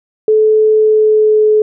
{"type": "tone with pitch glide", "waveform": "sine", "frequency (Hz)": [432.8, 428.1], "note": ["A4", "A4"], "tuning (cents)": [-29, -47], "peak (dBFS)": -6, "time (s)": [0.28, 1.62], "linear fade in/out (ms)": 2, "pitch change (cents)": -18, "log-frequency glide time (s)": [0.74, 1.48], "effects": []}